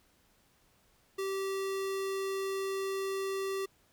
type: tone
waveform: square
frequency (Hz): 387.9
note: G4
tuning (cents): -18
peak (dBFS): -33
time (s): 1.18-3.66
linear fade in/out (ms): 10
effects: pink hiss -68 dBFS RMS until 3.92 s